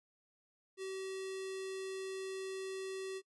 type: tone with notch filter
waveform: square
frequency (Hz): 382.1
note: G4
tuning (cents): -44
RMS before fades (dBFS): -42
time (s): 0.77-3.22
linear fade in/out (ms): 50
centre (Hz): 900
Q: 0.82
effects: noise-tail reverb RT60 0.1 s tail -22 dB re dry + resampled to 24000 Hz